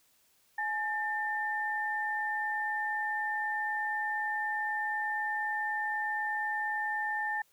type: tone pair together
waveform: sine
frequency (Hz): 845.2 / 1794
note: G#5 / A6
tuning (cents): +30 / +33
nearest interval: octave + minor second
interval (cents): 1303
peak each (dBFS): -34 / -32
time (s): 0.58-7.42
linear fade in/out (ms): 5
effects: white hiss -68 dBFS RMS until 7.52 s